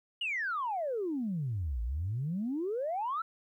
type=exponential two-way sweep; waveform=sine; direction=down then up; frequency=2960 to 54.2 to 1368 Hz; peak=-30 dBFS; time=0.21-3.22 s; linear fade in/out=5 ms; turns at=1.82 s; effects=tanh soft clip ceiling -26 dBFS + 12-bit